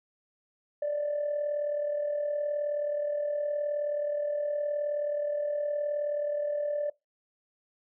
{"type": "tone with amplitude modulation", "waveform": "sine", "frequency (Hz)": 587.3, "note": "D5", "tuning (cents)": 0, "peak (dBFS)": -24, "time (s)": [0.82, 6.9], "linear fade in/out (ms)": 5, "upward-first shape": "sine", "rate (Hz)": 39.1, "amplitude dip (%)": 50, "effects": ["noise-tail reverb RT60 0.2 s tail -23 dB re dry", "tanh soft clip ceiling -23 dBFS"]}